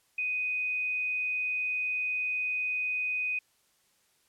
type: tone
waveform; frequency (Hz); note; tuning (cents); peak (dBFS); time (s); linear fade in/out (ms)
sine; 2496; D#7; +5; -28; 0.18-3.39; 5
effects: white hiss -69 dBFS RMS until 4.28 s + low-pass 12000 Hz 12 dB/octave